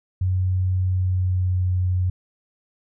sine tone with pitch glide, 92.5 to 91.23 Hz, F#2 to F#2, 0 to -24 cents, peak -18 dBFS, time 0.21-2.1 s, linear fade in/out 5 ms, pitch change -24 cents, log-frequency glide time 0.87-1.7 s, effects none

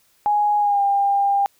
sine tone with pitch glide, 830.6 to 799.5 Hz, G#5 to G5, 0 to +34 cents, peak -15 dBFS, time 0.26-1.46 s, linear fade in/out 0 ms, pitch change -66 cents, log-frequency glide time 0.59-0.82 s, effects white hiss -60 dBFS RMS until 1.59 s

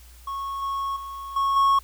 triangle tone with level steps, 1100 Hz, C#6, 14 cents flat, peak -26 / -23 / -31 / -18 / -14 dBFS, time 0.27-1.79 s, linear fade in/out 5 ms, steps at 0.62 / 0.96 / 1.36 / 1.56 s, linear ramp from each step 5 ms, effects added 60 Hz sine -46 dBFS peak until 1.83 s + white hiss -53 dBFS RMS until 1.83 s

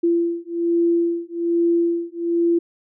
sine beating tone pair, 339.5 / 340.7 Hz, F4 / F4, -49 / -43 cents, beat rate 1.2 Hz, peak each -20 dBFS, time 0.03-2.59 s, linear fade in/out 10 ms, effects none

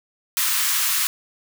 white high-pass noise, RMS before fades -21 dBFS, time 0.37-1.07 s, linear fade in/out 0 ms, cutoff 1000 Hz, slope 48 dB/octave, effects none

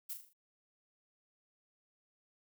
violet noise with echo, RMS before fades -41 dBFS, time 0.09-0.14 s, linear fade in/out 10 ms, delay 39 ms, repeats 5, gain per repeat -6 dB, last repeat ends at 0.335 s, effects none

